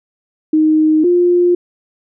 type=tone pair in turn; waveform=sine; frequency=311.2 / 352.8 Hz; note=D#4 / F4; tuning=0 / +18 cents; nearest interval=major second; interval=218 cents; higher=second; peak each=-8 dBFS; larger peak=neither; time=0.53-1.04 / 1.04-1.55 s; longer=neither; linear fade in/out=5 ms; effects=none